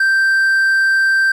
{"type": "tone", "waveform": "triangle", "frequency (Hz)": 1567, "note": "G6", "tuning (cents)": -1, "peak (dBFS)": -9, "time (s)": [0, 1.32], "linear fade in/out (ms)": 5, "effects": []}